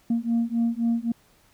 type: beating tone pair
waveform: sine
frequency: 230.6 / 234.4 Hz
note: A#3 / A#3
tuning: -19 / +10 cents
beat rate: 3.8 Hz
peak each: -23 dBFS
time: 0.1-1.12 s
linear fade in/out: 5 ms
effects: tanh soft clip ceiling -17 dBFS + pink hiss -60 dBFS RMS until 1.53 s